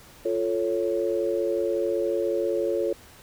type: chord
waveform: sine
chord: F augmented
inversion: none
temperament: equal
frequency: 349.2 / 440 / 554.4 Hz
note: F4 / A4 / C#5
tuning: 0 / 0 / 0 cents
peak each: -27 dBFS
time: 0.25-2.93 s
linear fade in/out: 5 ms
effects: pink hiss -50 dBFS RMS until 3.22 s